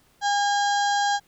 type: harmonic tone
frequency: 812 Hz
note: G#5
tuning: 39 cents flat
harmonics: 1 / 2 / 4 / 5 / 6 / 7 / 8 / 9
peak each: -21 / -27 / -33 / -35 / -37 / -38 / -39 / -40 dBFS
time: 0.21-1.2 s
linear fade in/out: 50 ms
effects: pink hiss -61 dBFS RMS until 1.27 s